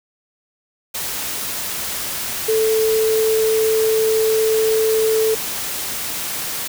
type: tone in noise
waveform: sine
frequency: 440 Hz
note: A4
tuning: in tune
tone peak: -14 dBFS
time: 2.48-5.35 s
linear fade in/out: 10 ms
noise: white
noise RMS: -25 dBFS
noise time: 0.94-6.68 s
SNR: +8 dB
effects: none